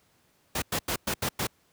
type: noise bursts at uneven times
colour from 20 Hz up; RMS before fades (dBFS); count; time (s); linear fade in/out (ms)
pink; -28; 6; 0.55-0.62 / 0.72-0.79 / 0.88-0.96 / 1.07-1.14 / 1.22-1.29 / 1.39-1.47; 5
effects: pink hiss -66 dBFS RMS until 1.72 s + high-pass 80 Hz 12 dB/octave